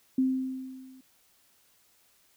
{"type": "tone with level ramp", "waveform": "sine", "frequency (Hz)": 260.9, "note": "C4", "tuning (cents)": -5, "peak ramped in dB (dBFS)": [-20, -50], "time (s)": [0.18, 1.01], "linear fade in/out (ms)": 5, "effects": ["white hiss -65 dBFS RMS until 2.36 s"]}